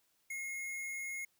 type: tone with sample-and-hold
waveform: sine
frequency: 2151 Hz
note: C7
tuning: 47 cents sharp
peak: -38 dBFS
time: 0.3-1.25 s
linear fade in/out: 5 ms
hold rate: 8820 Hz
effects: white hiss -75 dBFS RMS until 1.39 s